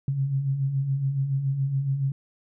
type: beating tone pair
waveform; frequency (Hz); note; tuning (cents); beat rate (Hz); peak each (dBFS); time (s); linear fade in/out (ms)
sine; 130.81 / 137.91; C3 / C#3; 0 / -9; 7.1; -32 / -23; 0.08-2.12; 2
effects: none